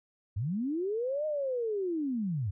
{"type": "linear two-way sweep", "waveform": "sine", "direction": "up then down", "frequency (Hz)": [87.31, 622.3, 87.31], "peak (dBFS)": -29, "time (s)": [0.36, 2.51], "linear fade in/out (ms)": 10, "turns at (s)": 1.26, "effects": []}